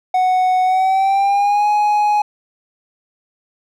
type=tone with pitch glide; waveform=triangle; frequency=740 to 835.4 Hz; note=F#5 to G#5; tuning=0 to +10 cents; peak=-10 dBFS; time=0.14-2.22 s; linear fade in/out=5 ms; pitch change=+210 cents; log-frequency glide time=0.64-1.68 s; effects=none